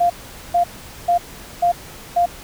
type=tone bursts; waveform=sine; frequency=698.5 Hz; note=F5; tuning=in tune; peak=-12 dBFS; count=5; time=0-2.26 s; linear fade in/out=10 ms; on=100 ms; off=440 ms; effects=pink hiss -38 dBFS RMS until 2.43 s